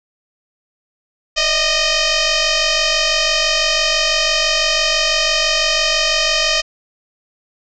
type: tone with frequency modulation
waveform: sine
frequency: 1213 Hz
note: D#6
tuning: 44 cents flat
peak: -13 dBFS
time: 1.36-6.62 s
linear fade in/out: 20 ms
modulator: 618 Hz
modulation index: 7.8
effects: none